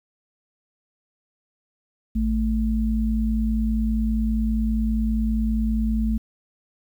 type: tone pair together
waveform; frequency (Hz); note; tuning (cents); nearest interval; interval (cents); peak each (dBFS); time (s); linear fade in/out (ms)
sine; 55 / 220; A1 / A3; 0 / 0; 2 octaves; 2400; -22; 2.15-6.18; 10
effects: 9-bit